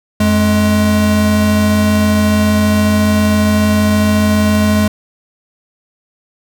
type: tone pair together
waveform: square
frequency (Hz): 88.6 / 211.1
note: F2 / G#3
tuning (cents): +25 / +29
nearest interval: octave + minor third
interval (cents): 1504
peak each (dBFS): -16 / -11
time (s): 0.2-4.88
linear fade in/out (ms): 5
effects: none